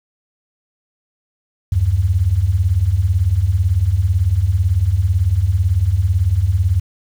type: beating tone pair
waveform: sine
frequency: 78 / 96 Hz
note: D#2 / G2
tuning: +5 / -36 cents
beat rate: 18 Hz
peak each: -17 / -14 dBFS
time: 1.72-6.8 s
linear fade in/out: 5 ms
effects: 7-bit